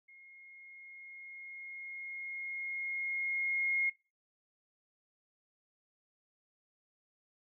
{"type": "tone with level ramp", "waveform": "sine", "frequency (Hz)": 2148, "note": "C7", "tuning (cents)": 45, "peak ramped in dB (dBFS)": [-55, -28], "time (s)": [0.08, 3.9], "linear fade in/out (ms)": 10, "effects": ["noise-tail reverb RT60 0.3 s tail -20 dB re dry"]}